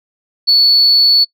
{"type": "tone", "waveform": "sine", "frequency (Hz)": 4435, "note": "C#8", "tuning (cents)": 0, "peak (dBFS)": -5, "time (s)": [0.47, 1.25], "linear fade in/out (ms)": 20, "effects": ["noise-tail reverb RT60 0.1 s tail -26 dB re dry", "tanh soft clip ceiling -2 dBFS"]}